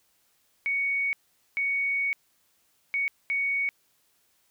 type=tone bursts at uneven times; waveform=sine; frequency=2231 Hz; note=C#7; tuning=11 cents sharp; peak=-24 dBFS; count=4; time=0.66-1.13 / 1.57-2.13 / 2.94-3.08 / 3.3-3.69 s; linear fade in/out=0 ms; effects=white hiss -68 dBFS RMS until 4.5 s